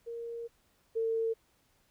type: tone pair in turn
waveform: sine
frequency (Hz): 466.2 / 451.6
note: A#4 / A4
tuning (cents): 0 / +45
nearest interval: minor second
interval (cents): 55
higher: first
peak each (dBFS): -37 / -28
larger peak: second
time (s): 0.06-0.48 / 0.95-1.34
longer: first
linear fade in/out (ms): 20
effects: pink hiss -70 dBFS RMS until 1.9 s